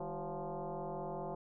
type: tone with frequency modulation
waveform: sine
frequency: 155.56 Hz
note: D#3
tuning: in tune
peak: -38 dBFS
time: 0-1.35 s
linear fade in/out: 5 ms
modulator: 178 Hz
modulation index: 4.4
effects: none